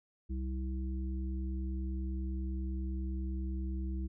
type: harmonic tone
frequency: 65 Hz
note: C2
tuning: 11 cents flat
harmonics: 1 / 3 / 5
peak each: -34 / -43 / -45 dBFS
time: 0.29-4.08 s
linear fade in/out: 20 ms
effects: none